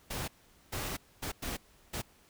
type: noise bursts at uneven times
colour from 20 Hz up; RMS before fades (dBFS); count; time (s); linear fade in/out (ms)
pink; -37; 5; 0.1-0.28 / 0.72-0.97 / 1.22-1.32 / 1.42-1.57 / 1.93-2.02; 10
effects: pink hiss -63 dBFS RMS until 2.29 s